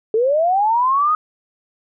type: linear sweep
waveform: sine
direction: up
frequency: 424.2 to 1265 Hz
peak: -13 dBFS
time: 0.14-1.15 s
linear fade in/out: 2 ms
effects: none